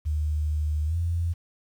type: tone with pitch glide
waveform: sine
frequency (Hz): 76.1 to 84.93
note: D#2 to F2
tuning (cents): -38 to -48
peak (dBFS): -23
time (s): 0.05-1.34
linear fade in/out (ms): 20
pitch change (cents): +190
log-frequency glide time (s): 0.86-0.96
effects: 9-bit